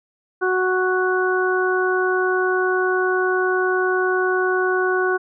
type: harmonic tone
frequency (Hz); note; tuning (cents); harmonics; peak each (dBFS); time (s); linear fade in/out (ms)
370; F#4; 0; 1 / 2 / 3 / 4; -19 / -27 / -26 / -22; 0.41-5.18; 20
effects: none